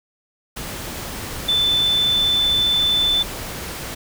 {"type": "tone in noise", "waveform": "sine", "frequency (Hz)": 3520, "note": "A7", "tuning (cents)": 0, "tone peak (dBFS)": -15, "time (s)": [1.48, 3.23], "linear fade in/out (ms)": 10, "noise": "pink", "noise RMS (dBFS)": -30, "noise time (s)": [0.56, 3.95], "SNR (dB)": 12, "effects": []}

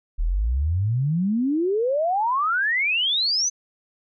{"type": "exponential sweep", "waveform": "sine", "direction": "up", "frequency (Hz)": [36.71, 6272], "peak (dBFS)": -19, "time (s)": [0.18, 3.5], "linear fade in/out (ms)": 20, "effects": []}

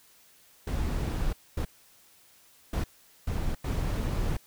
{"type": "noise bursts at uneven times", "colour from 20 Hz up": "brown", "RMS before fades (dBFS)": -29, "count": 5, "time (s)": [[0.67, 1.33], [1.57, 1.65], [2.73, 2.84], [3.27, 3.55], [3.64, 4.37]], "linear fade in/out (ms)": 5, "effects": ["white hiss -59 dBFS RMS until 4.46 s"]}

